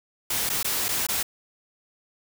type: noise with dropouts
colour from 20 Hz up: white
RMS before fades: -26 dBFS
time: 0.3-1.23 s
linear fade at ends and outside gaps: 5 ms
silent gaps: 0.493-0.499 / 0.63-0.645 / 0.884-0.888 / 1.068-1.086 s
effects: none